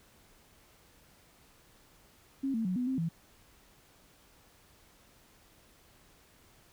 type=tone with pitch steps; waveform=sine; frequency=270.9 / 225.2 / 183.3 / 248.5 / 262.6 / 165.2 Hz; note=C#4 / A3 / F#3 / B3 / C4 / E3; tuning=-40 / +40 / -16 / +11 / +6 / +4 cents; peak=-29 dBFS; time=2.43-3.09 s; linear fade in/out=10 ms; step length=110 ms; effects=pink hiss -62 dBFS RMS until 6.72 s